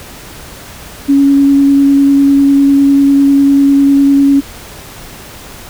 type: tone with vibrato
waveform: sine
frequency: 278.5 Hz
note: C#4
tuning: 8 cents sharp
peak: -4 dBFS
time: 1.08-4.41 s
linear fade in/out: 20 ms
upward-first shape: sine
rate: 10 Hz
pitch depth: 10 cents each way
effects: pink hiss -31 dBFS RMS until 5.69 s